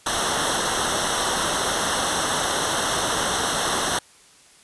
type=noise with comb filter; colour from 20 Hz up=pink; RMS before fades=-23 dBFS; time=0.06-3.99 s; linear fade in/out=5 ms; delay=0.42 ms; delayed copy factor=-0.85; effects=white hiss -52 dBFS RMS until 4.63 s + resampled to 24000 Hz